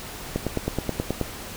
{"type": "click train", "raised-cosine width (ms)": 2, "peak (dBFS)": -10, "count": 9, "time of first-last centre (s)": [0.36, 1.213], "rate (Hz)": 9.38, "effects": ["pink hiss -37 dBFS RMS until 1.56 s"]}